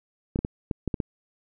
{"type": "clicks", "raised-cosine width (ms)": 3, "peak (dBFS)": -13, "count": 7, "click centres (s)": [0.359, 0.39, 0.449, 0.712, 0.877, 0.942, 1.002], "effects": []}